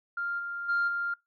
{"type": "tone with level steps", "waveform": "sine", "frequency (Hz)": 1396.9, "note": "F6", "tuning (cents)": 0, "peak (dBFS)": [-29, -33, -23, -28], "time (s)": [0.17, 1.14], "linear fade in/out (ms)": 5, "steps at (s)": [0.38, 0.68, 0.87], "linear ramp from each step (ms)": 20, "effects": ["noise-tail reverb RT60 0.2 s tail -24 dB re dry", "tanh soft clip ceiling -21 dBFS"]}